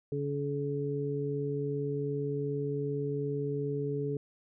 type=harmonic tone; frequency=142.6 Hz; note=C#3; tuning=49 cents sharp; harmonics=1 / 2 / 3; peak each=-34 / -38 / -33 dBFS; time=0.12-4.17 s; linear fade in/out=2 ms; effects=none